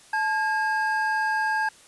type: tone pair together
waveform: triangle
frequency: 868.8 / 1624 Hz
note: A5 / G#6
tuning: -22 / -39 cents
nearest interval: major seventh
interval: 1083 cents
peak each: -23 dBFS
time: 0.13-1.69 s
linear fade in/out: 5 ms
effects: white hiss -52 dBFS RMS until 1.87 s + resampled to 24000 Hz